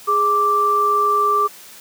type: tone pair together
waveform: sine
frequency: 414.8 / 1173.2 Hz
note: G#4 / D6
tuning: -2 / -2 cents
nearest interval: octave + tritone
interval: 1800 cents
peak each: -22 / -14 dBFS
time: 0.07-1.48 s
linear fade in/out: 20 ms
effects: white hiss -41 dBFS RMS until 1.8 s + high-pass 150 Hz 12 dB/octave